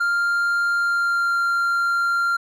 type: tone with pitch glide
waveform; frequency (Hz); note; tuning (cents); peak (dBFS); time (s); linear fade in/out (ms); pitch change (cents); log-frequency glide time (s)
triangle; 1396.9 to 1386.4; F6 to F6; 0 to -13; -16; 0-2.37; 10; -13; 0.74-1.37
effects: none